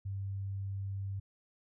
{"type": "tone", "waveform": "sine", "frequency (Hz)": 98, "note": "G2", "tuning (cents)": 0, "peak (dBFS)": -35, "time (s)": [0.05, 1.2], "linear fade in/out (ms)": 10, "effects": []}